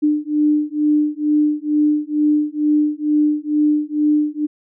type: beating tone pair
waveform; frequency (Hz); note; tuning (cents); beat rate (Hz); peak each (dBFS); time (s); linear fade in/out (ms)
sine; 298.6 / 300.8; D4 / D4; +29 / +42; 2.2; -17; 0.02-4.47; 20
effects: none